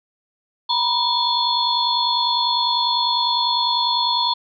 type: tone cluster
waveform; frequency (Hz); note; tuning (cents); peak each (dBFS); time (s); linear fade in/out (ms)
sine; 946 / 996 / 3349 / 3509 / 4316; A#5 / B5 / G#7 / A7 / C#8; +25 / +14 / +14 / -5 / -47; -22 / -24 / -28 / -23 / -22; 0.69-4.34; 10
effects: none